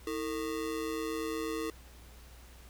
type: ring-modulated tone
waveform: square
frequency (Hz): 387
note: G4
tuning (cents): -22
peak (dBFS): -31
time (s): 0.07-1.7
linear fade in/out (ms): 0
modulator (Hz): 64.1
effects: added 60 Hz sine -52 dBFS peak until 2.69 s + pink hiss -57 dBFS RMS until 2.69 s